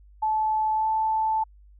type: tone with pitch glide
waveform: sine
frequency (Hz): 868 to 877.6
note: A5 to A5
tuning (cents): -24 to -5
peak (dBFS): -21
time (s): 0.22-1.44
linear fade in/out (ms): 10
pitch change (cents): +19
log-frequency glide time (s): 0.74-0.87
effects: added 50 Hz sine -49 dBFS peak until 1.79 s